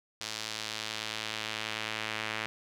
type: tone with band-pass filter sweep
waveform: sawtooth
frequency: 109.3 Hz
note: A2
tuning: 11 cents flat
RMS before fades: -37 dBFS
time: 0.21-2.46 s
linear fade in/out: 0 ms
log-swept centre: 4800 to 2300 Hz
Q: 1.3
effects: none